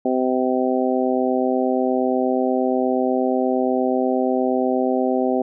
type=harmonic tone; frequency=128.4 Hz; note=C3; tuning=32 cents flat; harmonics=2 / 3 / 4 / 5 / 6; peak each=-21 / -23 / -24 / -25 / -26 dBFS; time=0.05-5.42 s; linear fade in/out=5 ms; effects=none

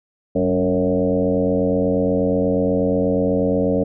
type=tone with frequency modulation; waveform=sine; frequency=370 Hz; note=F#4; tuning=in tune; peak=-15 dBFS; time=0.35-3.84 s; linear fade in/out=10 ms; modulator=88.3 Hz; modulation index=2.6; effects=none

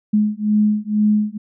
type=beating tone pair; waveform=sine; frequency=210 / 212.1 Hz; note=G#3 / G#3; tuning=+19 / +37 cents; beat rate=2.1 Hz; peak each=-17 dBFS; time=0.13-1.38 s; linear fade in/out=10 ms; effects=none

